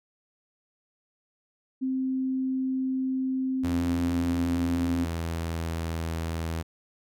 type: tone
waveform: sine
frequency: 261.6 Hz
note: C4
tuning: in tune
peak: -25 dBFS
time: 1.81-5.06 s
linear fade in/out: 20 ms
type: tone with pitch glide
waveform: sawtooth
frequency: 85 to 82.06 Hz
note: F2 to E2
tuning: -46 to -7 cents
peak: -25 dBFS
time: 3.63-6.63 s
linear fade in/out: 20 ms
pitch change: -61 cents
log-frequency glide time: 3.84-6.05 s
effects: none

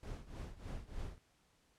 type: noise with tremolo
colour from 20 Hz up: brown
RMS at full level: -42 dBFS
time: 0.03-1.18 s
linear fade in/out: 0 ms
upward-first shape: triangle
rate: 3.3 Hz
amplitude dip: 90%
effects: pink hiss -73 dBFS RMS until 1.78 s + low-pass 10000 Hz 12 dB/octave

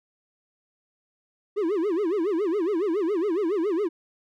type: tone with vibrato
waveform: triangle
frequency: 370 Hz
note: F#4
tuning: in tune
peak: -20 dBFS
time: 1.56-3.89 s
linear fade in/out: 20 ms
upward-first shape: sine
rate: 7.2 Hz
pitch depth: 260 cents each way
effects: none

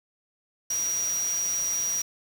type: tone in noise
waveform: sine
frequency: 5760 Hz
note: F#8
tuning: 47 cents flat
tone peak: -25 dBFS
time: 0.7-2.02 s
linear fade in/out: 5 ms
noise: white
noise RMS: -37 dBFS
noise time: 0.7-2.02 s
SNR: +9 dB
effects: none

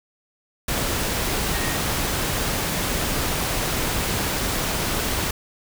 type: tone in noise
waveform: sine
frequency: 1864.7 Hz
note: A#6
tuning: in tune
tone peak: -32 dBFS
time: 1.53-1.77 s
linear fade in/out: 5 ms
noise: pink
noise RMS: -24 dBFS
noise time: 0.68-5.31 s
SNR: -11 dB
effects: none

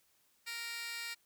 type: tone with high-pass filter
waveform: 15% pulse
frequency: 466.2 Hz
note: A#4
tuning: in tune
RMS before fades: -42 dBFS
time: 0.46-1.15 s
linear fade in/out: 20 ms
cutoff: 2600 Hz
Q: 2.3
effects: white hiss -72 dBFS RMS until 1.25 s

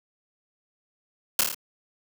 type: noise with echo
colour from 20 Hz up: white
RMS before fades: -19 dBFS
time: 1.39-1.41 s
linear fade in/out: 2 ms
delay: 27 ms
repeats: 5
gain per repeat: -3 dB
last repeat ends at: 1.545 s
effects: high-pass 200 Hz 12 dB/octave

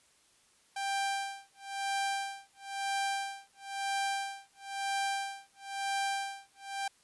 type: tone with tremolo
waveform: sawtooth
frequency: 789 Hz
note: G5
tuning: 11 cents sharp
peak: -26 dBFS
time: 0.76-6.88 s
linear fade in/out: 5 ms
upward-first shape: sine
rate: 1 Hz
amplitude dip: 100%
effects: white hiss -66 dBFS RMS until 7.03 s + resampled to 24000 Hz

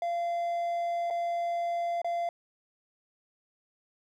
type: tone with dropouts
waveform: triangle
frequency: 688 Hz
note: F5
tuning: 26 cents flat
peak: -26 dBFS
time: 0.02-2.29 s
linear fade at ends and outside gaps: 2 ms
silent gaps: 1.102-1.107 / 2.017-2.045 s
effects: none

